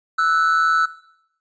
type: tone pair together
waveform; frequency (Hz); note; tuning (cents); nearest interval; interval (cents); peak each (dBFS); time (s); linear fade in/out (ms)
triangle; 1318.5 / 1480; E6 / F#6; 0 / 0; major second; 200; -15 / -18; 0.18-0.86; 10
effects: noise-tail reverb RT60 0.8 s tail -19 dB re dry + resampled to 16000 Hz